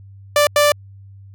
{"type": "tone bursts at uneven times", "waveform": "sawtooth", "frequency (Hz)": 587.3, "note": "D5", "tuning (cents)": 0, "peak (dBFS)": -7, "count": 2, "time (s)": [[0.36, 0.47], [0.56, 0.72]], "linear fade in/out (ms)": 2, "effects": ["added 98 Hz sine -38 dBFS peak until 1.34 s"]}